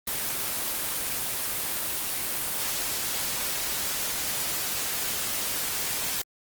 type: noise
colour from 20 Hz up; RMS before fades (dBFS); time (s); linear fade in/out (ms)
white; -29; 0.07-6.22; 5
effects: Opus 24 kbps